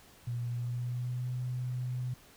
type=tone with pitch glide; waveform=sine; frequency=120 to 125.39 Hz; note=B2 to B2; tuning=-49 to +27 cents; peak=-32 dBFS; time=0.27-2.14 s; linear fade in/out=5 ms; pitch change=+76 cents; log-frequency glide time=0.49-1.31 s; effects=pink hiss -58 dBFS RMS until 2.36 s